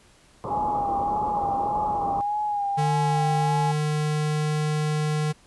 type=low-pass noise; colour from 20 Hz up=white; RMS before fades=-32 dBFS; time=0.44-2.21 s; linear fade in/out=0 ms; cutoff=1200 Hz; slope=96 dB/octave
type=tone with vibrato; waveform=sine; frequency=821 Hz; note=G#5; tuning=20 cents flat; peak=-23 dBFS; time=0.5-3.72 s; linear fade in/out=10 ms; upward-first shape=sine; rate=1.7 Hz; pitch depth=44 cents each way
type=tone with pitch glide; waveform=square; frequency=150.2 to 152.12 Hz; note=D3 to D#3; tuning=+39 to -39 cents; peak=-23 dBFS; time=2.77-5.33 s; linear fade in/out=20 ms; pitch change=+22 cents; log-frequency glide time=2.88-4.56 s
effects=pink hiss -56 dBFS RMS until 5.46 s + resampled to 24000 Hz